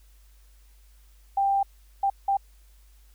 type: tone bursts at uneven times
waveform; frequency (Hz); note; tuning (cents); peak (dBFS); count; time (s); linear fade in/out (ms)
sine; 790; G5; +13; -20; 3; 1.37-1.63 / 2.03-2.1 / 2.28-2.37; 5
effects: added 50 Hz sine -52 dBFS peak until 3.14 s + white hiss -64 dBFS RMS until 3.14 s